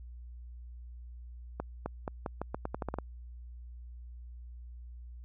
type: accelerating click train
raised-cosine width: 1 ms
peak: -20 dBFS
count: 12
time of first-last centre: 1.6-2.986 s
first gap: 260 ms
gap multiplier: 0.84
effects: added 60 Hz sine -44 dBFS peak until 5.24 s